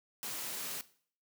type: high-pass noise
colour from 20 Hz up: white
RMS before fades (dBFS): -40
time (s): 0.23-0.81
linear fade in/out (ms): 0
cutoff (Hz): 110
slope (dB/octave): 96
effects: noise-tail reverb RT60 0.5 s tail -17 dB re dry